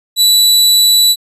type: tone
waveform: sawtooth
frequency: 3951 Hz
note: B7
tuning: in tune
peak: -3 dBFS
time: 0.16-1.16 s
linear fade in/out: 50 ms
effects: resampled to 32000 Hz